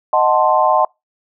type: chord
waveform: sine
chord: D# diminished seventh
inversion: none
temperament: equal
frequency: 622.3 / 740 / 880 / 1046.5 Hz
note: D#5 / F#5 / A5 / C6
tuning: 0 / 0 / 0 / 0 cents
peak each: -16 dBFS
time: 0.13-0.85 s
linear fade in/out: 2 ms
effects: noise-tail reverb RT60 0.2 s tail -26 dB re dry